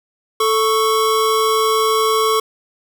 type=tone pair together; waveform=square; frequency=440 / 1108.7 Hz; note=A4 / C#6; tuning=0 / 0 cents; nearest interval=octave + major third; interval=1600 cents; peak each=-17 dBFS; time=0.4-2.4 s; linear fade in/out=5 ms; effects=none